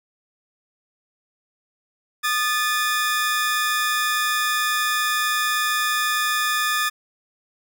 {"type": "tone pair together", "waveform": "sawtooth", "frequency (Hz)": [1226.5, 1742], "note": ["D#6", "A6"], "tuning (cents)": [-25, -18], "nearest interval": "tritone", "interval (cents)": 607, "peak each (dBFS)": -19, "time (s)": [2.23, 6.9], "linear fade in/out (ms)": 20, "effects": []}